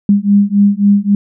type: beating tone pair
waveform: sine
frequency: 200.4 / 204.1 Hz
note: G3 / G#3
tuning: +38 / -30 cents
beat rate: 3.7 Hz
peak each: -10 dBFS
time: 0.09-1.15 s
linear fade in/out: 2 ms
effects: none